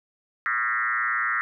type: tone with frequency modulation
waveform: sine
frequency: 1600 Hz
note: G6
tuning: 35 cents sharp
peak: -22 dBFS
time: 0.46-1.41 s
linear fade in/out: 0 ms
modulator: 118 Hz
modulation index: 3.2
effects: none